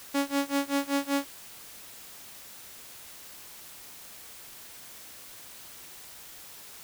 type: tone with tremolo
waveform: sawtooth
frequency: 280 Hz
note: C#4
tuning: 18 cents sharp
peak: -19 dBFS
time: 0.14-1.25 s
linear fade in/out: 10 ms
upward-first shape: sine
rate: 5.2 Hz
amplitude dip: 95%
effects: white hiss -47 dBFS RMS until 6.83 s